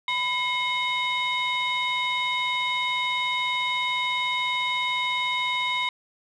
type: tone cluster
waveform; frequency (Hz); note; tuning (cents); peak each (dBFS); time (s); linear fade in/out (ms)
sine; 997 / 2151 / 3005 / 3734; B5 / C7 / F#7 / A#7; +16 / +47 / +26 / +2; -27 / -26 / -34 / -28; 0.08-5.89; 2
effects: tanh soft clip ceiling -17 dBFS